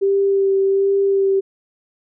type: tone with vibrato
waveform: sine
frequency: 392 Hz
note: G4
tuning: in tune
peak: -13 dBFS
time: 0.01-1.41 s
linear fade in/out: 20 ms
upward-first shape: sine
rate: 1.3 Hz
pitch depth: 15 cents each way
effects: none